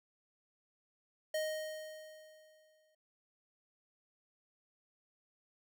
square tone with exponential decay, 622.3 Hz, D#5, in tune, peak -33 dBFS, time 1.34-2.95 s, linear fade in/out 5 ms, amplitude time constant 350 ms, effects none

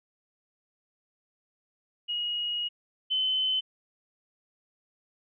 sine tone pair in turn, 2889 / 3048 Hz, F#7 / G7, -42 / -49 cents, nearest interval minor second, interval 93 cents, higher second, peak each -28 / -24 dBFS, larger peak second, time 2.08-2.69 / 3.1-3.61 s, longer first, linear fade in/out 20 ms, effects none

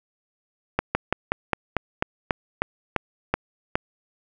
slowing click train, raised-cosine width 0.5 ms, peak -5 dBFS, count 12, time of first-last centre 0.79-3.755 s, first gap 160 ms, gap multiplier 1.1, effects none

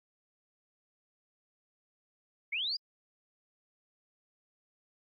sine linear sweep, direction up, 2093 to 4978 Hz, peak -31 dBFS, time 2.52-2.77 s, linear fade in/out 10 ms, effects AAC 64 kbps

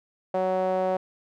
sawtooth tone with band-pass filter, 186.2 Hz, F#3, 11 cents sharp, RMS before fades -25 dBFS, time 0.34-0.97 s, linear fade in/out 5 ms, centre 630 Hz, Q 4.3, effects none

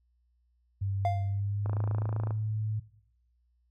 sine tone with pitch glide, 98.3 to 107.82 Hz, G2 to A2, +5 to -35 cents, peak -28 dBFS, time 0.81-2.8 s, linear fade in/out 10 ms, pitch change +160 cents, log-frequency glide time 1.21-2.19 s
triangle tone with exponential decay, 698.5 Hz, F5, in tune, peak -22 dBFS, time 1.05-1.4 s, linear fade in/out 1 ms, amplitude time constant 74 ms
click train, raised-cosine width 1 ms, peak -24 dBFS, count 19, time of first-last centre 1.66-2.307 s, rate 27.8 Hz
effects noise-tail reverb RT60 0.7 s tail -18 dB re dry + added 60 Hz sine -67 dBFS peak until 3.7 s

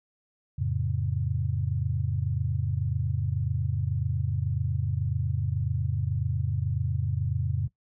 sine chord, F augmented, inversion none, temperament just, 87.31 / 109.13 / 136.42 Hz, F2 / A2 / C#3, 0 / -14 / -27 cents, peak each -30 / -30 / -29 dBFS, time 0.58-7.68 s, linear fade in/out 10 ms, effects noise-tail reverb RT60 0.1 s tail -17 dB re dry

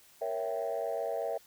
sine chord, A# diminished seventh, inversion none, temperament equal, 466.2 / 554.4 / 659.3 / 784 Hz, A#4 / C#5 / E5 / G5, 0 / 0 / 0 / 0 cents, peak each -36 / -36 / -34 / -39 dBFS, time 0.21-1.38 s, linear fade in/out 10 ms, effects tanh soft clip ceiling -24 dBFS + white hiss -60 dBFS RMS until 1.46 s

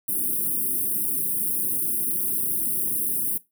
white band-stop noise, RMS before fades -25 dBFS, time 0.08-3.38 s, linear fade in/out 10 ms, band 400 to 9100 Hz, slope 96 dB/octave, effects noise-tail reverb RT60 0.2 s tail -18 dB re dry + high-pass 150 Hz 12 dB/octave

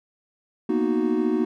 triangle chord, B major seventh, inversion third, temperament equal, 233.1 / 246.9 / 311.1 / 370 Hz, A#3 / B3 / D#4 / F#4, 0 / 0 / 0 / 0 cents, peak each -24 / -26 / -22 / -23 dBFS, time 0.69-1.45 s, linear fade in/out 5 ms, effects none

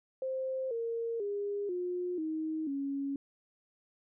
sine tone with pitch steps, 524 / 461.5 / 406.4 / 357.9 / 315.2 / 277.6 Hz, C5 / A#4 / G#4 / F4 / D#4 / C#4, +2 / -17 / -38 / +42 / +23 / +3 cents, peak -32 dBFS, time 0.22-3.16 s, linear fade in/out 2 ms, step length 490 ms, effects none

